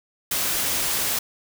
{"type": "noise", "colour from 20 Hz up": "white", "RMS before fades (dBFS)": -24, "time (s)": [0.31, 1.19], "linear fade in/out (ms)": 5, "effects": []}